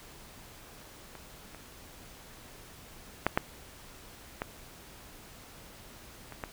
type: clicks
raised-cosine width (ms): 0.5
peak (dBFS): -30 / -30 / -9 / -9 / -17 / -28 / -20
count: 7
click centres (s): 1.153 / 1.547 / 3.266 / 3.375 / 4.419 / 6.323 / 6.438
effects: pink hiss -51 dBFS RMS until 6.52 s